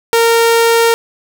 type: tone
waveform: sawtooth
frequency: 461.4 Hz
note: A#4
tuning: 18 cents flat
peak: -4 dBFS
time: 0.13-0.94 s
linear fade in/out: 0 ms
effects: none